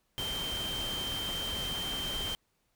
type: tone in noise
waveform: sine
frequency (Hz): 3136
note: G7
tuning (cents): 0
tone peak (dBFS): -34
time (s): 0.18-2.35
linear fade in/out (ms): 0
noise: pink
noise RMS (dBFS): -39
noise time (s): 0.18-2.35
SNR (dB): +2
effects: pink hiss -75 dBFS RMS until 2.75 s